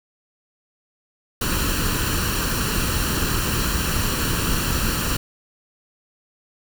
pink noise with comb filter, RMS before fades -22 dBFS, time 1.41-5.17 s, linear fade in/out 5 ms, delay 0.7 ms, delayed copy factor +0.65, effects none

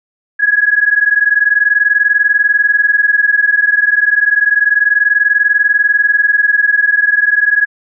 sine tone pair together, 1661.2 / 1681.5 Hz, G#6 / G#6, 0 / +21 cents, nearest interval unison, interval 21 cents, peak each -11 dBFS, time 0.39-7.66 s, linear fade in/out 20 ms, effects none

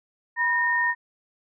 sine tone pair together, 974 / 1838.7 Hz, B5 / A#6, -24 / -24 cents, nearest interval major seventh, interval 1100 cents, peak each -26 / -21 dBFS, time 0.36-0.95 s, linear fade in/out 50 ms, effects none

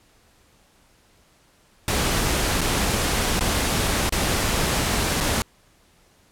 pink noise with dropouts, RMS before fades -22 dBFS, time 1.88-5.42 s, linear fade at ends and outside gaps 1 ms, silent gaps 2.609-2.614 / 3.394-3.408 / 4.094-4.123 / 5.204-5.208 s, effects pink hiss -58 dBFS RMS until 6.31 s + low-pass 12000 Hz 12 dB/octave

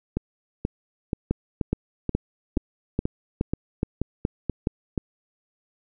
two click trains, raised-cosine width 3 ms, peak -9 / -11 dBFS, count 9 / 11, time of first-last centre 1.31-4.671 / 0.17-4.978 s, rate 2.38 / 2.08 Hz, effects none

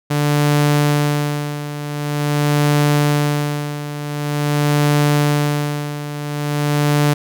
sawtooth tone with tremolo, 146.83 Hz, D3, in tune, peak -8 dBFS, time 0.1-7.14 s, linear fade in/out 10 ms, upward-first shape sine, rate 0.46 Hz, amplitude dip 75%, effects none

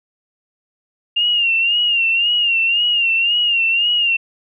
sine tone with vibrato, 2794 Hz, F7, in tune, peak -13 dBFS, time 1.16-4.17 s, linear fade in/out 10 ms, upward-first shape sine, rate 1.9 Hz, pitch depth 72 cents each way, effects none

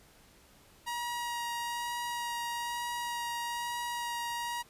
sawtooth tone with vibrato, 951 Hz, A#5, 34 cents sharp, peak -30 dBFS, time 0.86-4.63 s, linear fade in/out 20 ms, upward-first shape sine, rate 1.1 Hz, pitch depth 10 cents each way, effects pink hiss -60 dBFS RMS until 4.69 s + resampled to 32000 Hz

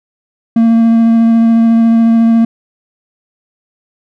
triangle tone with vibrato, 228.5 Hz, A#3, 34 cents flat, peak -3 dBFS, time 0.56-2.45 s, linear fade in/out 5 ms, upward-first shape sine, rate 14 Hz, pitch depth 12 cents each way, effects none

